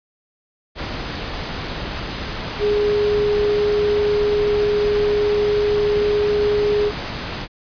sine tone in noise, 415.3 Hz, G#4, in tune, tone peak -15 dBFS, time 2.59-6.92 s, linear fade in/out 50 ms, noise pink, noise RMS -27 dBFS, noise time 0.75-7.48 s, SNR +9 dB, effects resampled to 11025 Hz

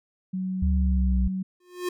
sine tone with pitch glide, 186.7 to 188.32 Hz, F#3 to F#3, +16 to +31 cents, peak -26 dBFS, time 0.33-1.43 s, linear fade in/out 10 ms, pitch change +15 cents, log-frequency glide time 1.01-1.1 s
sine exponential sweep, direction down, 74.2 to 60.2 Hz, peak -20 dBFS, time 0.62-1.28 s, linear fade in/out 5 ms
square tone with exponential growth, 358.5 Hz, F4, 45 cents sharp, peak -24 dBFS, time 1.6-1.89 s, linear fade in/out 5 ms, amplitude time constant 61 ms
effects none

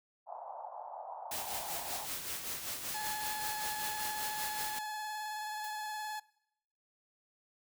white band-pass noise, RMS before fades -45 dBFS, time 0.26-2.08 s, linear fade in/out 50 ms, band 660 to 910 Hz, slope 48 dB/octave
white noise with tremolo, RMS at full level -38 dBFS, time 1.31-4.79 s, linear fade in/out 5 ms, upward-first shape sine, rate 5.2 Hz, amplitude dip 50%
30% pulse tone with vibrato, 853 Hz, G#5, 46 cents sharp, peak -35 dBFS, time 2.94-6.2 s, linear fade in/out 10 ms, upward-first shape square, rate 19 Hz, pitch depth 16 cents each way
blue noise with exponential decay, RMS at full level -45 dBFS, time 5.64-5.8 s, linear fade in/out 1 ms, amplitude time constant 34 ms
effects noise-tail reverb RT60 0.8 s tail -23 dB re dry

